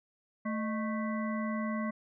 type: harmonic tone with a mistuned harmonic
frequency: 220 Hz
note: A3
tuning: in tune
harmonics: 1 / 3 / 5 / 7 / 9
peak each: -32 / -40 / -40 / -49 / -43 dBFS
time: 0.45-1.91 s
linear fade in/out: 10 ms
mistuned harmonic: 3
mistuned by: -120 cents
effects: none